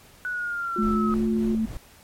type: exponential sweep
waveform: sine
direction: down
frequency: 1486 to 1268 Hz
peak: -26 dBFS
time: 0.25-1.14 s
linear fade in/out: 0 ms
type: tone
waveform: sine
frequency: 355.5 Hz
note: F4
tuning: 31 cents sharp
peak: -28 dBFS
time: 0.76-1.55 s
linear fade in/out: 2 ms
type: tone with pitch glide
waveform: sine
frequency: 214.8 to 221 Hz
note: A3 to A3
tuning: -41 to +8 cents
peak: -21 dBFS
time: 0.78-1.66 s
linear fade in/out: 10 ms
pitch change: +49 cents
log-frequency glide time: 0.92-1.23 s
type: noise with tremolo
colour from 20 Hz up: brown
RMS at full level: -34 dBFS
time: 0.82-1.77 s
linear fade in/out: 0 ms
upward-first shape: sine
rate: 3.5 Hz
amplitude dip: 55%
effects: pink hiss -52 dBFS RMS until 2.03 s + MP3 64 kbps